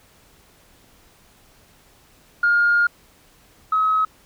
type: tone pair in turn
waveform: sine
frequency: 1417 / 1278.8 Hz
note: F6 / D#6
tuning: +25 / +47 cents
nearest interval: major second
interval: 178 cents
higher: first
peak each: -13 / -15 dBFS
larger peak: first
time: 2.43-2.87 / 3.72-4.05 s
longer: first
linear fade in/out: 5 ms
effects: tanh soft clip ceiling -9 dBFS + pink hiss -54 dBFS RMS until 4.25 s